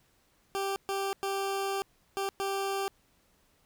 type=tone bursts at uneven times; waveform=20% pulse; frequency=392 Hz; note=G4; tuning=in tune; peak=-25 dBFS; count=5; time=0.55-0.76 / 0.89-1.13 / 1.23-1.82 / 2.17-2.29 / 2.4-2.88 s; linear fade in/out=0 ms; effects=pink hiss -68 dBFS RMS until 3.65 s